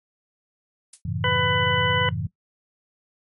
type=noise with exponential decay; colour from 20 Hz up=violet; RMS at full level=-31 dBFS; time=0.93-1.02 s; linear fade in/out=5 ms; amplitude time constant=19 ms
type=chord; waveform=sine; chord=F# minor seventh; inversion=none; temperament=equal with one note detuned; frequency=92.5 / 110 / 135.9 / 164.81 Hz; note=F#2 / A2 / C#3 / E3; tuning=0 / 0 / -34 / 0 cents; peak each=-30 dBFS; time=1.05-2.27 s; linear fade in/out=5 ms
type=harmonic tone; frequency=498.8 Hz; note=B4; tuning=17 cents sharp; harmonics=1 / 2 / 3 / 4 / 6; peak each=-26 / -26 / -26 / -26 / -26 dBFS; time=1.24-2.09 s; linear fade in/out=2 ms
effects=noise-tail reverb RT60 0.1 s tail -18 dB re dry + MP3 48 kbps